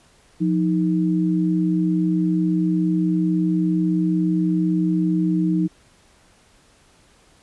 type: tone pair together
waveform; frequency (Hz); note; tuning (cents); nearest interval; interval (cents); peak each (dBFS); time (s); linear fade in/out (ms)
sine; 176.23 / 314; F3 / D#4; +16 / +16; minor seventh; 1000; -19 / -20; 0.4-5.68; 20
effects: pink hiss -55 dBFS RMS until 7.42 s + resampled to 24000 Hz